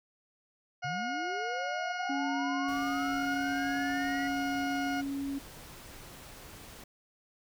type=harmonic tone; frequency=720 Hz; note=F#5; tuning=47 cents flat; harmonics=1 / 2 / 3 / 4 / 6 / 7 / 8; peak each=-35 / -37 / -43 / -46 / -51 / -52 / -51 dBFS; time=0.82-5.02 s; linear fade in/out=20 ms
type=linear sweep; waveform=sine; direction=up; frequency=123.47 to 1960 Hz; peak=-38 dBFS; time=0.84-4.28 s; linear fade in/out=10 ms
type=tone; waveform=sine; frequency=277.2 Hz; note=C#4; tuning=in tune; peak=-32 dBFS; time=2.09-5.39 s; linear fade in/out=10 ms
type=noise; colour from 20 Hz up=pink; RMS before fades=-49 dBFS; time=2.68-6.84 s; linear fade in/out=5 ms
effects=none